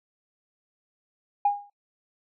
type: tone with exponential decay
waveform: sine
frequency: 815 Hz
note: G#5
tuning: 33 cents flat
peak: -15 dBFS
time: 1.45-1.7 s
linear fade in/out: 5 ms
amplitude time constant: 53 ms
effects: noise-tail reverb RT60 0.1 s tail -23 dB re dry + tanh soft clip ceiling -12 dBFS